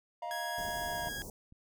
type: chord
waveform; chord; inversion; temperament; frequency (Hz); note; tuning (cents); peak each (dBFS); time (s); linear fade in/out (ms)
triangle; Eb suspended second; none; equal with one note detuned; 622.3 / 698.5 / 947.5; Eb5 / F5 / Bb5; 0 / 0 / +28; -42 / -37 / -39; 0.22-1.09; 5
type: tone with pitch glide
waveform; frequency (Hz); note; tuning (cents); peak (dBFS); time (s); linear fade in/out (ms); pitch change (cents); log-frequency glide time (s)
sawtooth; 1661.2 to 1646.9; G#6 to G#6; 0 to -15; -35; 0.31-1.22; 0; -15; 0.9-0.99
type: band-stop noise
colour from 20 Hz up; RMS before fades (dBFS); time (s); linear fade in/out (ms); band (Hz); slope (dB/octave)
pink; -45; 0.58-1.3; 2; 910 to 5500; 48
type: clicks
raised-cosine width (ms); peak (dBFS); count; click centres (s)
5; -34 / -44; 2; 1.072 / 1.524
effects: none